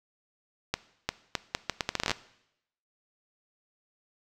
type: accelerating click train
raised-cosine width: 0.2 ms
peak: -9 dBFS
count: 15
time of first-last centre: 0.74-2.115 s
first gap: 350 ms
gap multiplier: 0.75
effects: noise-tail reverb RT60 0.8 s tail -18 dB re dry